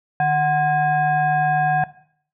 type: tone with frequency modulation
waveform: sine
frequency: 740 Hz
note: F#5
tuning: in tune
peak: -15 dBFS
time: 0.2-1.84 s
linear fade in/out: 2 ms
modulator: 892 Hz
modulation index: 0.77
effects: noise-tail reverb RT60 0.6 s tail -17 dB re dry